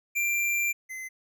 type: tone pair in turn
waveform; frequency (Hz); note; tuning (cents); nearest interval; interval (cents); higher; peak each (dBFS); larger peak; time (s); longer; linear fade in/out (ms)
square; 2369 / 2052; D7 / C7; +14 / -34; major second; 248; first; -25 / -36; first; 0.15-0.73 / 0.89-1.09; first; 20
effects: none